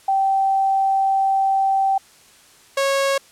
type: tone pair in turn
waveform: sine / sawtooth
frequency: 777 / 549.4 Hz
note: G5 / C#5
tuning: -16 / -16 cents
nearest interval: tritone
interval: 600 cents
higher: first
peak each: -15 / -13 dBFS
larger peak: second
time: 0.08-1.98 / 2.77-3.18 s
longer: first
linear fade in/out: 5 ms
effects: white hiss -50 dBFS RMS until 3.31 s + low-pass 10000 Hz 12 dB/octave